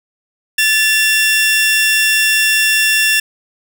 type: tone pair together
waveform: sawtooth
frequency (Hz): 1745 / 2730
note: A6 / F7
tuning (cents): -15 / -40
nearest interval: minor sixth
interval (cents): 775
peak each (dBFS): -10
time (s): 0.58-3.2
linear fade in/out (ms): 5
effects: none